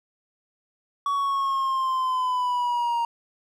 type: linear sweep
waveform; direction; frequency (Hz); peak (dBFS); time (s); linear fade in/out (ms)
triangle; down; 1130 to 932.3; -20; 1.06-3.05; 2
effects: none